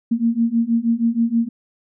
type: beating tone pair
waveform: sine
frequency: 228.1 / 234.4 Hz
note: A#3 / A#3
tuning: -37 / +10 cents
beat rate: 6.3 Hz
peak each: -19 / -18 dBFS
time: 0.11-1.49 s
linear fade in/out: 10 ms
effects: none